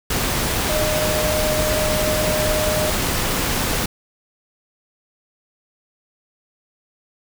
sine tone in noise, 614 Hz, D#5, 23 cents flat, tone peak -21 dBFS, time 0.69-2.9 s, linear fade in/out 5 ms, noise pink, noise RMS -21 dBFS, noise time 0.1-3.86 s, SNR -3 dB, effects none

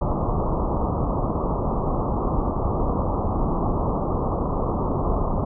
pink low-pass noise, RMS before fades -23 dBFS, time 0.01-5.45 s, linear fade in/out 10 ms, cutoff 1200 Hz, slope 96 dB/octave, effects none

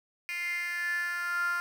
10% pulse tone with high-pass filter sweep, 349.2 Hz, F4, in tune, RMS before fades -32 dBFS, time 0.29-1.6 s, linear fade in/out 0 ms, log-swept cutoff 2300 to 1300 Hz, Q 8.8, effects none

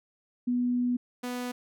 sine / sawtooth tone pair in turn, 245.5 / 247.1 Hz, B3 / B3, -10 / +1 cents, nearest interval unison, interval 11 cents, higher second, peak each -24 / -28 dBFS, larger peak first, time 0.47-0.97 / 1.23-1.52 s, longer first, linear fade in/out 10 ms, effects none

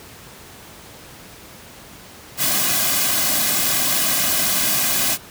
white noise with comb filter, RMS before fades -19 dBFS, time 2.37-5.18 s, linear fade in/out 50 ms, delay 2.2 ms, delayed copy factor -0.75, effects pink hiss -41 dBFS RMS until 5.3 s + high-pass 60 Hz 12 dB/octave

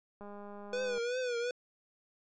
click train, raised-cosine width 1 ms, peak -35 dBFS, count 158, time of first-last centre 0.21-0.98 s, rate 204 Hz
square tone with vibrato, 490 Hz, B4, 14 cents flat, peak -33 dBFS, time 0.73-1.51 s, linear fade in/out 2 ms, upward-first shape triangle, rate 2.7 Hz, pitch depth 93 cents each way
effects resampled to 16000 Hz

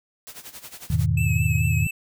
white noise with tremolo, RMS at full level -38 dBFS, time 0.27-1.06 s, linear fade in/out 0 ms, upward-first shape sine, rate 11 Hz, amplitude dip 80%
sine chord, E major seventh, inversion none, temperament equal, 82.41 / 103.83 / 123.47 / 155.56 Hz, E2 / G#2 / B2 / D#3, 0 / 0 / 0 / 0 cents, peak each -24 dBFS, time 0.9-1.87 s, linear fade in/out 5 ms
square tone with vibrato, 2600 Hz, E7, 24 cents flat, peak -28 dBFS, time 1.17-1.91 s, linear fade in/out 5 ms, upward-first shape triangle, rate 4.6 Hz, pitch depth 45 cents each way
effects none

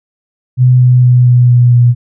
sine tone with pitch steps, 126.2 / 125.18 / 124.18 / 123.18 / 122.18 / 121.2 Hz, B2 / B2 / B2 / B2 / B2 / B2, +38 / +24 / +10 / -4 / -18 / -32 cents, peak -3 dBFS, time 0.57-1.95 s, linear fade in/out 50 ms, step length 230 ms, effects none

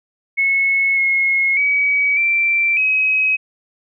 sine tone with pitch steps, 2191 / 2166 / 2271 / 2348 / 2542 Hz, C#7 / C#7 / C#7 / D7 / D#7, -21 / -41 / +41 / -1 / +36 cents, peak -13 dBFS, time 0.37-3.37 s, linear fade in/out 20 ms, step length 600 ms, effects none

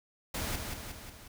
pink noise with echo, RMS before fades -35 dBFS, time 0.34-0.56 s, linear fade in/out 5 ms, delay 180 ms, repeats 4, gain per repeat -4 dB, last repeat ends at 1.28 s, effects none

